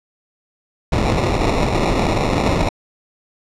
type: noise with sample-and-hold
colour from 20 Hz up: pink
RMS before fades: -17 dBFS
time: 0.92-2.69 s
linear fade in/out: 5 ms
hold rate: 1575 Hz
effects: low-pass 6000 Hz 12 dB/octave